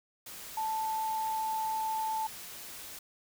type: tone in noise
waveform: sine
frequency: 880 Hz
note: A5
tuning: in tune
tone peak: -30 dBFS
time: 0.57-2.27 s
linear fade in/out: 5 ms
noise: white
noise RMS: -45 dBFS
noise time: 0.26-2.99 s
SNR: +12 dB
effects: none